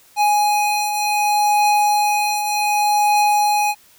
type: beating tone pair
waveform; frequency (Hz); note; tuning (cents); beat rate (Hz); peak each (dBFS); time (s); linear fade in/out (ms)
square; 832 / 832.66; G#5 / G#5; +3 / +4; 0.66; -24 / -16; 0.16-3.75; 50
effects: white hiss -51 dBFS RMS until 3.98 s